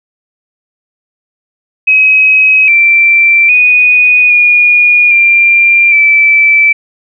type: tone with pitch steps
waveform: sine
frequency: 2543 / 2348 / 2477 / 2440 / 2381 / 2320 Hz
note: D#7 / D7 / D#7 / D#7 / D7 / D7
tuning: +37 / -1 / -8 / -34 / +23 / -22 cents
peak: -3 dBFS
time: 1.87-6.73 s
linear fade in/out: 10 ms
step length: 810 ms
effects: none